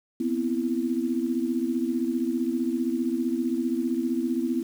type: tone cluster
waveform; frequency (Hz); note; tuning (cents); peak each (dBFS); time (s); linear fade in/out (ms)
sine; 243.5 / 258.8 / 331.5; B3 / C4 / E4; -24 / -19 / +10; -28; 0.2-4.63; 5
effects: 8-bit